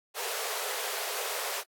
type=high-pass noise; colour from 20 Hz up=pink; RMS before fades=-34 dBFS; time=0.14-1.64 s; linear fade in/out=50 ms; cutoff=400 Hz; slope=96 dB/octave; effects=AAC 64 kbps